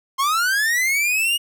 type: linear sweep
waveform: 45% pulse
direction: up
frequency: 1046.5 to 2887 Hz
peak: -17 dBFS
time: 0.18-1.38 s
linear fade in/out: 20 ms
effects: none